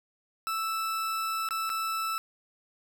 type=tone with dropouts; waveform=40% pulse; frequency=1318.5 Hz; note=E6; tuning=in tune; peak=-28 dBFS; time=0.47-2.18 s; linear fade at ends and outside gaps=0 ms; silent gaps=1.488-1.508 / 1.694-1.7 s; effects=none